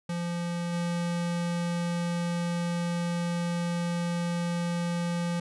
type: tone with level steps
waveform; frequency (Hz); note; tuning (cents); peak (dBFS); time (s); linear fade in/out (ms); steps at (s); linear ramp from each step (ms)
square; 172.5; F3; -21; -30 / -28; 0.09-5.4; 5; 0.72; 20
effects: resampled to 24000 Hz